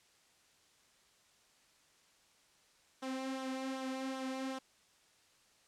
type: tone with flanger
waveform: sawtooth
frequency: 263.5 Hz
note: C4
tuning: 12 cents sharp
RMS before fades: -40 dBFS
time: 3.02-4.59 s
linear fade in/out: 10 ms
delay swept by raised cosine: 0.41 to 3.21 ms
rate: 2.6 Hz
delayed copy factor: -0.55
effects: white hiss -68 dBFS RMS until 5.67 s + low-pass 8000 Hz 12 dB/octave